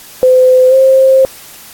sine tone with pitch glide, 511 to 529.3 Hz, C5 to C5, -41 to +20 cents, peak -3 dBFS, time 0.23-1.25 s, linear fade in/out 0 ms, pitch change +61 cents, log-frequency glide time 0.69-0.74 s, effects white hiss -34 dBFS RMS until 1.73 s + AAC 64 kbps

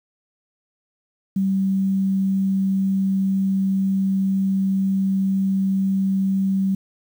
sine tone, 193 Hz, G3, 27 cents flat, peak -17 dBFS, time 1.36-6.75 s, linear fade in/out 5 ms, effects 8-bit

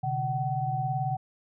sine tone cluster, 127.8 / 146 / 756 Hz, C3 / D3 / F#5, -40 / -10 / +37 cents, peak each -31 / -33 / -29 dBFS, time 0.03-1.17 s, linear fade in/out 10 ms, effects none

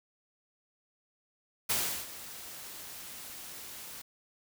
white noise with ADSR envelope, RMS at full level -29 dBFS, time 1.69-4.02 s, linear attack 10 ms, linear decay 360 ms, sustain -16 dB, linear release 7 ms, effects none

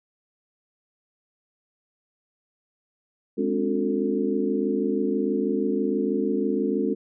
sine tone cluster, 208.2 / 260.5 / 286.7 / 362 / 445.3 Hz, G#3 / C4 / D4 / F#4 / A4, +5 / -7 / -42 / -38 / +21 cents, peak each -28 dBFS, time 3.37-6.95 s, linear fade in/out 20 ms, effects none

